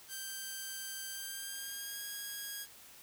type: tone with pitch glide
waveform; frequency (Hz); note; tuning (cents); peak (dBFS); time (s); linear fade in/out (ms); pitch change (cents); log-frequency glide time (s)
5% pulse; 1568 to 1641.2; G6 to G#6; 0 to -21; -30; 0.08-2.67; 50; +79; 1.1-2.04
effects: white hiss -56 dBFS RMS until 3.02 s